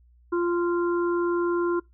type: harmonic tone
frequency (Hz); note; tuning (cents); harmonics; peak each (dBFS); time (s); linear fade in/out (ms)
347; F4; -11; 1 / 3 / 4; -22 / -32 / -34; 0.32-1.8; 10
effects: noise-tail reverb RT60 0.2 s tail -24 dB re dry + added 60 Hz sine -54 dBFS peak until 1.93 s